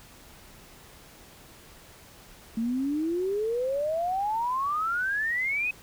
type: exponential sweep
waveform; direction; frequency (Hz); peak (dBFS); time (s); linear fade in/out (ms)
sine; up; 221.4 to 2561; -25; 2.57-5.71; 5
effects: pink hiss -51 dBFS RMS until 5.82 s